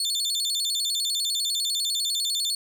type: tone with vibrato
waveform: 30% pulse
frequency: 3947 Hz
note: B7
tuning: 2 cents flat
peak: -21 dBFS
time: 0-2.55 s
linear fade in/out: 2 ms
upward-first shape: square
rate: 10 Hz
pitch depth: 180 cents each way
effects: none